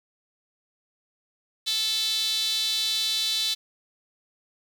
sawtooth tone with high-pass filter, 438.8 Hz, A4, 5 cents flat, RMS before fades -26 dBFS, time 1.66-3.55 s, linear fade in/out 20 ms, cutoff 3800 Hz, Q 6.8, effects 9-bit

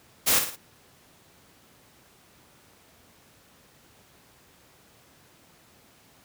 white noise with echo, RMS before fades -21 dBFS, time 0.26-0.4 s, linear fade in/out 20 ms, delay 55 ms, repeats 3, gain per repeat -7 dB, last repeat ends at 0.565 s, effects pink hiss -57 dBFS RMS until 6.24 s + high-pass 80 Hz 12 dB/octave

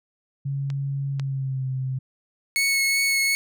sine tone with pitch glide, 138.59 to 130.96 Hz, C#3 to C3, 0 to +2 cents, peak -24 dBFS, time 0.45-1.99 s, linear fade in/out 10 ms, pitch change -98 cents, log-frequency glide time 1.11-1.66 s
clicks, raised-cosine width 0.2 ms, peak -22 / -18 dBFS, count 2, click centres 0.702 / 1.197 s
sawtooth tone with vibrato, 2200 Hz, C#7, 14 cents flat, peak -16 dBFS, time 2.56-3.35 s, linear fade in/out 0 ms, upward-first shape triangle, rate 2.7 Hz, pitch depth 15 cents each way
effects none

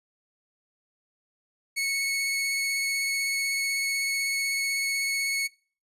sawtooth tone with vibrato, 2205 Hz, C#7, 10 cents flat, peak -22 dBFS, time 1.76-5.48 s, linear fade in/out 20 ms, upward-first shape triangle, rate 16 Hz, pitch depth 14 cents each way, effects noise-tail reverb RT60 0.4 s tail -24 dB re dry + resampled to 32000 Hz

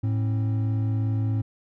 triangle tone pair together, 108.4 / 268 Hz, A2 / C4, -25 / +42 cents, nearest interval octave + major third, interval 1567 cents, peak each -20 / -31 dBFS, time 0.03-1.42 s, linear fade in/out 10 ms, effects none

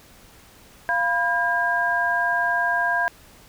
sine tone cluster, 694 / 983 / 1615 Hz, F5 / B5 / G#6, -11 / -8 / -49 cents, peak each -25 / -26 / -21 dBFS, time 0.89-3.08 s, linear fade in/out 0 ms, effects pink hiss -50 dBFS RMS until 3.48 s

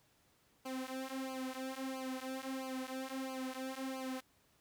sawtooth tone with flanger, 262.3 Hz, C4, 4 cents sharp, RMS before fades -42 dBFS, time 0.65-4.21 s, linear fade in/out 10 ms, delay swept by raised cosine 0.54 to 4.84 ms, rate 1.5 Hz, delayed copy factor -1, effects pink hiss -71 dBFS RMS until 4.6 s + high-pass 60 Hz 12 dB/octave

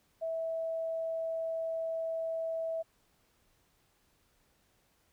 sine tone, 653 Hz, E5, 17 cents flat, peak -32 dBFS, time 0.21-2.83 s, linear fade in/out 20 ms, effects pink hiss -71 dBFS RMS until 5.12 s

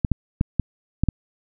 clicks, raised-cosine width 5 ms, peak -6 dBFS, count 6, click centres 0.048 / 0.117 / 0.411 / 0.597 / 1.036 / 1.087 s, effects none

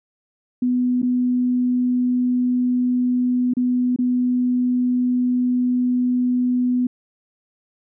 sine tone with dropouts, 248.6 Hz, B3, 12 cents sharp, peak -16 dBFS, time 0.62-6.87 s, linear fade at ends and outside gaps 5 ms, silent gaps 1.019-1.028 / 3.537-3.568 / 3.962-3.987 s, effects none

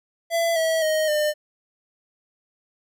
square tone with pitch steps, 671 / 647.4 / 624.6 / 602.6 Hz, E5 / E5 / D#5 / D5, +31 / -31 / +7 / +44 cents, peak -20 dBFS, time 0.3-1.34 s, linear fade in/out 50 ms, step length 260 ms, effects none

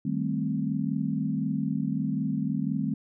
sine chord, A half-diminished seventh, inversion second, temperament equal, 155.56 / 196 / 220 / 261.6 Hz, Eb3 / G3 / A3 / C4, 0 / 0 / 0 / 0 cents, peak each -31 dBFS, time 0.05-2.94 s, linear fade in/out 5 ms, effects none

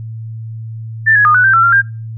sine tone with pitch steps, 1775 / 1673 / 1225 / 1483 / 1564 / 1346 / 1382 / 1598 Hz, A6 / G#6 / D#6 / F#6 / G6 / E6 / F6 / G6, +15 / +12 / -27 / +4 / -4 / +36 / -19 / +33 cents, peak -6 dBFS, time 1.06-1.82 s, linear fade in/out 20 ms, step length 95 ms, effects noise-tail reverb RT60 0.3 s tail -21 dB re dry + added 112 Hz sine -23 dBFS peak until 2.17 s

